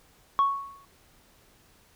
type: tone with exponential decay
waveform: sine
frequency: 1108.7 Hz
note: C#6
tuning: in tune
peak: -15 dBFS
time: 0.39-0.85 s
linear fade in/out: 0 ms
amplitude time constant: 100 ms
effects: tanh soft clip ceiling -16 dBFS + pink hiss -60 dBFS RMS until 1.95 s